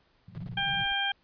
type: band-pass noise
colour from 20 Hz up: pink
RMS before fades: -41 dBFS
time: 0.28-0.84 s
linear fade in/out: 5 ms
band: 110 to 190 Hz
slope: 96 dB/octave
type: noise bursts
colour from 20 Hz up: brown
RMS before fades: -46 dBFS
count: 11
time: 0.35-0.928 s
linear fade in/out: 0 ms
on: 28 ms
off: 27 ms
type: harmonic tone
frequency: 796 Hz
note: G5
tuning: 26 cents sharp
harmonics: 1 / 2 / 3 / 4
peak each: -33 / -31 / -36 / -30 dBFS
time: 0.57-1.12 s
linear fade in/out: 5 ms
effects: pink hiss -67 dBFS RMS until 1.23 s + resampled to 11025 Hz